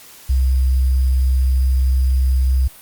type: tone with sample-and-hold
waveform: sine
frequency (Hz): 65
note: C2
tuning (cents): -11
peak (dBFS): -12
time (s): 0.29-2.68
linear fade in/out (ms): 10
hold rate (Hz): 4900
effects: white hiss -42 dBFS RMS until 2.81 s + Opus 48 kbps